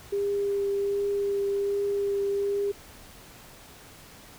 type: tone with vibrato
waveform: sine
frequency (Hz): 401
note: G4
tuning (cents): +39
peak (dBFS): -24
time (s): 0.12-2.72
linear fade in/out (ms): 10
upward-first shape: triangle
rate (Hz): 1.3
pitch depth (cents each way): 12
effects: pink hiss -49 dBFS RMS until 4.38 s